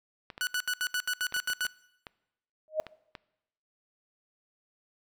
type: clicks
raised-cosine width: 0.3 ms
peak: -25 dBFS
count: 9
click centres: 0.302 / 0.379 / 1.324 / 1.365 / 1.501 / 1.652 / 2.068 / 2.867 / 3.152 s
type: tone bursts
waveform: sawtooth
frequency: 1480 Hz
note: F#6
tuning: in tune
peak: -24 dBFS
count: 10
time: 0.41-1.667 s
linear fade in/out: 0 ms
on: 60 ms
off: 73 ms
type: tone with exponential growth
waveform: sine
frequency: 622.3 Hz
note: D#5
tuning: in tune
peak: -21 dBFS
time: 2.68-2.8 s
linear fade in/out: 0 ms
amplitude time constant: 24 ms
effects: noise-tail reverb RT60 0.9 s tail -22 dB re dry